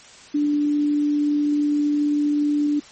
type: tone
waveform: sine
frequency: 293.7 Hz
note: D4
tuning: in tune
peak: -17 dBFS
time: 0.34-2.8 s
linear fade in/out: 10 ms
effects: white hiss -45 dBFS RMS until 2.91 s + MP3 32 kbps